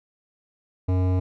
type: tone with hard clipping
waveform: sine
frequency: 92 Hz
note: F#2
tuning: 9 cents flat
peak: -21 dBFS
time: 0.88-1.2 s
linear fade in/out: 10 ms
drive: 15 dB
effects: none